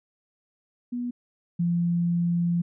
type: tone pair in turn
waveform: sine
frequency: 243.5 / 172.18 Hz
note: B3 / F3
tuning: -24 / -24 cents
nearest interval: tritone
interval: 600 cents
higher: first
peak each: -27 / -21 dBFS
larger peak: second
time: 0.92-1.11 / 1.59-2.62 s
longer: second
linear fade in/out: 10 ms
effects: none